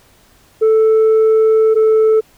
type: tone pair in turn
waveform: sine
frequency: 440 / 438.3 Hz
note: A4 / A4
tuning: 0 / -7 cents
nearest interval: unison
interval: 7 cents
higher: first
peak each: -5 dBFS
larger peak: neither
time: 0.61-1.75 / 1.75-2.21 s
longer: first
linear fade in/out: 20 ms
effects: tanh soft clip ceiling -7 dBFS + pink hiss -50 dBFS RMS until 2.37 s